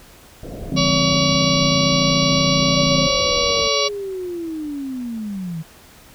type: low-pass noise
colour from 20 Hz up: pink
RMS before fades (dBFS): -31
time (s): 0.43-3.68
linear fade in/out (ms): 2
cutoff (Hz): 710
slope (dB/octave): 96
type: chord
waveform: sine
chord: D half-diminished seventh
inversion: none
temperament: equal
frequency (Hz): 146.83 / 174.61 / 207.7 / 261.6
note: D3 / F3 / Ab3 / C4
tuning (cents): 0 / 0 / 0 / 0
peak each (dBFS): -22 / -23 / -28 / -22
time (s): 0.72-3.07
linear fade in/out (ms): 2
type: harmonic tone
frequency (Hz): 567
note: C#5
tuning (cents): +39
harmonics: 1 / 2 / 4 / 5 / 6 / 7 / 8 / 9 / 10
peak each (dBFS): -22 / -24 / -26 / -26 / -28 / -23 / -26 / -31 / -27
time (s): 0.76-3.89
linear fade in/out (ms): 20
type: linear sweep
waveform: sine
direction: down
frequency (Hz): 587 to 155.1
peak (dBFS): -24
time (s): 2.73-5.63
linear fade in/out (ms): 20
effects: pink hiss -46 dBFS RMS until 6.14 s